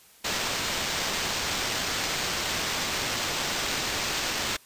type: noise with sample-and-hold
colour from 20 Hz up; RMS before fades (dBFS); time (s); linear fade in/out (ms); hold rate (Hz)
blue; -29; 0.24-4.57; 10; 11025
effects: white hiss -55 dBFS RMS until 4.65 s + resampled to 32000 Hz